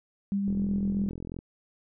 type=tone with tremolo; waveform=sine; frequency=198.9 Hz; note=G3; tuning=25 cents sharp; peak=-24 dBFS; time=0.32-1.09 s; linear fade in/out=0 ms; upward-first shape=sine; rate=7.7 Hz; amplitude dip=25%
type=click train; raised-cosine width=3 ms; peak=-25 dBFS; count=40; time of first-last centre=0.48-1.389 s; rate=42.9 Hz
effects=none